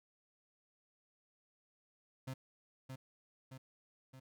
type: tone with echo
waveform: 35% pulse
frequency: 131.3 Hz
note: C3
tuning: 6 cents sharp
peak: -39 dBFS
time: 2.27-2.34 s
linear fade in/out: 10 ms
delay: 620 ms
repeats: 3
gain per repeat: -4 dB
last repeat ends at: 4.2 s
effects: none